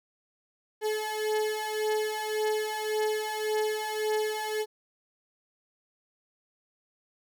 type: beating tone pair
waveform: 35% pulse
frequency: 428.4 / 430.2 Hz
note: A4 / A4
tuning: -46 / -39 cents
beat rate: 1.8 Hz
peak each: -30 / -28 dBFS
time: 0.81-4.66 s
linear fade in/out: 50 ms
effects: none